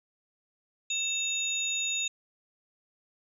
sine tone cluster, 2650 / 3695 / 6880 Hz, E7 / A#7 / A8, +9 / -16 / -40 cents, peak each -33 / -32 / -31 dBFS, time 0.9-2.08 s, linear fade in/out 5 ms, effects tanh soft clip ceiling -18 dBFS

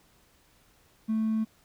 triangle tone with hard clipping, 220 Hz, A3, in tune, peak -25 dBFS, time 1.08-1.45 s, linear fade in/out 20 ms, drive 4 dB, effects pink hiss -63 dBFS RMS until 1.64 s

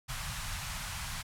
pink band-stop noise, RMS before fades -38 dBFS, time 0.08-1.23 s, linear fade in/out 20 ms, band 160 to 840 Hz, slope 24 dB/octave, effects low-pass 12000 Hz 12 dB/octave

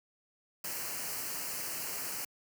white band-stop noise, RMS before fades -38 dBFS, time 0.64-2.25 s, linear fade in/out 5 ms, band 3000 to 4200 Hz, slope 96 dB/octave, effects high-pass 100 Hz 12 dB/octave

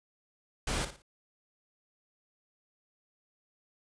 pink noise with echo, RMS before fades -32 dBFS, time 0.67-0.85 s, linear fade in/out 5 ms, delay 57 ms, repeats 3, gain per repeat -10 dB, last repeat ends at 1.021 s, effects resampled to 22050 Hz

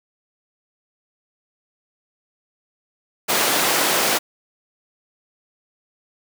pink high-pass noise, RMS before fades -19 dBFS, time 3.28-4.19 s, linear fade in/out 20 ms, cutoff 390 Hz, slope 12 dB/octave, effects none

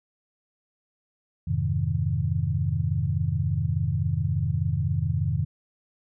sine chord, F minor seventh, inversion none, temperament equal, 87.31 / 103.83 / 130.81 / 155.56 Hz, F2 / Ab2 / C3 / Eb3, 0 / 0 / 0 / 0 cents, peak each -28 dBFS, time 1.47-5.45 s, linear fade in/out 10 ms, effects none

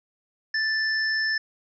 sine tone pair together, 1760 / 5274 Hz, A6 / E8, 0 / 0 cents, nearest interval octave + perfect fifth, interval 1900 cents, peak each -23 / -29 dBFS, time 0.54-1.38 s, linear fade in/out 5 ms, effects none

